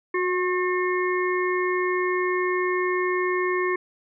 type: harmonic tone with a mistuned harmonic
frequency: 360 Hz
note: F#4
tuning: 47 cents flat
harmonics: 1 / 3 / 5 / 6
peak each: -23 / -28 / -30 / -31 dBFS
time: 0.14-3.76 s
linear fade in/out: 5 ms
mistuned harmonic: 1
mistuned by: +22 cents
effects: none

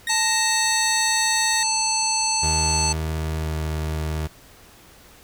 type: tone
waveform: 30% pulse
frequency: 1864.7 Hz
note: A#6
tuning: in tune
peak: -21 dBFS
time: 0.07-1.63 s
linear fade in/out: 2 ms
type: harmonic tone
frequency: 880 Hz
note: A5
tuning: in tune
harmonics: 1 / 3 / 5 / 7 / 9 / 10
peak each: -25 / -30 / -25 / -25 / -27 / -34 dBFS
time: 0.09-2.93 s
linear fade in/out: 10 ms
type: tone with pitch glide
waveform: 30% pulse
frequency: 79 to 77.87 Hz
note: D#2 to D#2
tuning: +27 to +2 cents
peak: -21 dBFS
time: 2.42-4.28 s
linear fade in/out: 20 ms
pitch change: -25 cents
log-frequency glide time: 3.2-3.65 s
effects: pink hiss -49 dBFS RMS until 5.23 s

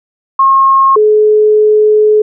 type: tone pair in turn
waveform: sine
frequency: 1079 / 426.2 Hz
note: C#6 / G#4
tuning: -47 / +45 cents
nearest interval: octave + major third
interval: 1608 cents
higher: first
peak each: -4 dBFS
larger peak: neither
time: 0.39-0.96 / 0.96-2.22 s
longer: second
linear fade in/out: 5 ms
effects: none

